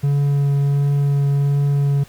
triangle tone with vibrato, 141.6 Hz, C#3, 37 cents sharp, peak -12 dBFS, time 0.03-2.04 s, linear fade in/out 10 ms, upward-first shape triangle, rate 1.4 Hz, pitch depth 11 cents each way, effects pink hiss -47 dBFS RMS until 2.08 s

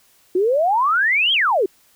sine exponential two-way sweep, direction up then down, 349.2 to 3316 to 349.2 Hz, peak -14 dBFS, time 0.35-1.66 s, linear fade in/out 5 ms, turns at 1.33 s, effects white hiss -56 dBFS RMS until 1.95 s

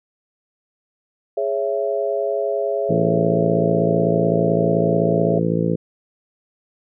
sine chord, C# minor, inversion second, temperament just, 415.8 / 554.4 / 665.2 Hz, G#4 / C#5 / E5, +2 / 0 / +16 cents, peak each -23 dBFS, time 1.37-5.39 s, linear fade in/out 5 ms
harmonic tone, 55.9 Hz, A1, 28 cents sharp, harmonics 2 / 3 / 4 / 5 / 6 / 7 / 8 / 9, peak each -28 / -20 / -26 / -28 / -26 / -32 / -25 / -26 dBFS, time 2.89-5.76 s, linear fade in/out 10 ms
effects none

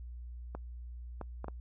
clicks, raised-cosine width 1 ms, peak -26 dBFS, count 4, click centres 0.55 / 1.213 / 1.444 / 1.483 s, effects noise-tail reverb RT60 0.1 s tail -26 dB re dry + added 60 Hz sine -42 dBFS peak until 1.6 s

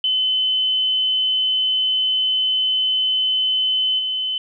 sine tone with level steps, 3040 Hz, F#7, 46 cents sharp, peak -16 / -20 dBFS, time 0.04-4.38 s, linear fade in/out 2 ms, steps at 3.98 s, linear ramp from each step 20 ms, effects none

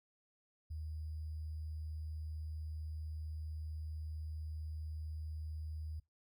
sine tone with sample-and-hold, 77.78 Hz, D#2, in tune, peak -40 dBFS, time 0.7-6 s, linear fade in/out 10 ms, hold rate 4900 Hz, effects noise-tail reverb RT60 0.2 s tail -22 dB re dry + MP3 96 kbps

